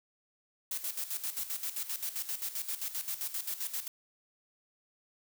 blue noise with tremolo, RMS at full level -35 dBFS, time 0.71-3.88 s, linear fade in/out 5 ms, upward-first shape square, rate 7.6 Hz, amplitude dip 70%, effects none

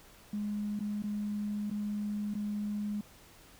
triangle tone with dropouts, 207.7 Hz, G#3, in tune, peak -28 dBFS, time 0.33-3.01 s, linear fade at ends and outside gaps 5 ms, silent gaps 0.793-0.805 / 1.023-1.038 / 1.7-1.711 / 2.34-2.351 s, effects tanh soft clip ceiling -30 dBFS + pink hiss -57 dBFS RMS until 3.59 s

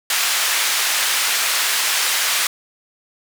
pink band-pass noise, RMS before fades -19 dBFS, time 0.1-2.47 s, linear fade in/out 2 ms, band 1500 to 14000 Hz, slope 12 dB/octave, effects none

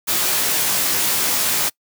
white noise with comb filter, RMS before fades -19 dBFS, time 0.07-1.7 s, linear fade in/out 20 ms, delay 17 ms, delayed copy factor -0.8, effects noise-tail reverb RT60 0.1 s tail -25 dB re dry + high-pass 100 Hz 12 dB/octave

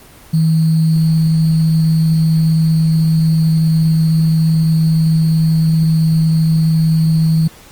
sine tone with sample-and-hold, 160.4 Hz, E3, 47 cents flat, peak -9 dBFS, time 0.33-7.48 s, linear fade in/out 10 ms, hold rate 4410 Hz, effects pink hiss -41 dBFS RMS until 7.71 s + Opus 24 kbps

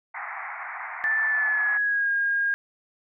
white band-pass noise, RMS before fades -35 dBFS, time 0.14-1.78 s, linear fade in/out 10 ms, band 690 to 2200 Hz, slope 96 dB/octave
sine tone with pitch glide, 1760 to 1623.3 Hz, A6 to G#6, 0 to -40 cents, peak -21 dBFS, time 1.04-2.54 s, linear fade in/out 0 ms, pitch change -140 cents, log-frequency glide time 1.27-2.1 s
effects none

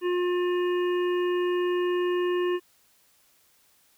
harmonic tone, 356.6 Hz, F4, 36 cents sharp, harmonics 1 / 3 / 5 / 7 / 8, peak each -23 / -35 / -38 / -45 / -42 dBFS, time 0.01-2.6 s, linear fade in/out 50 ms, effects white hiss -63 dBFS RMS until 3.97 s

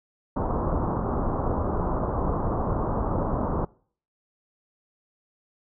pink low-pass noise, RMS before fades -26 dBFS, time 0.36-3.65 s, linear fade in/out 5 ms, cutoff 1200 Hz, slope 48 dB/octave, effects noise-tail reverb RT60 0.5 s tail -24 dB re dry

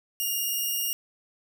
5% pulse tone, 2837 Hz, F7, 27 cents sharp, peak -17 dBFS, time 0.2-0.93 s, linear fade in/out 0 ms, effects none

